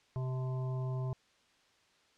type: harmonic tone with a mistuned harmonic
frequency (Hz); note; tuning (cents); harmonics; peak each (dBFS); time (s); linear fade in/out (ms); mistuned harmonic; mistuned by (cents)
129.4; C3; -19; 1 / 3 / 5 / 7 / 8; -33 / -46 / -48 / -53 / -52; 0.16-1.13; 0; 7; -47
effects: white hiss -68 dBFS RMS until 2.17 s + low-pass 5000 Hz 12 dB/octave